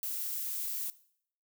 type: noise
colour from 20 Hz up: violet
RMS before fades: -36 dBFS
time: 0.03-0.9 s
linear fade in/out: 0 ms
effects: noise-tail reverb RT60 0.6 s tail -18 dB re dry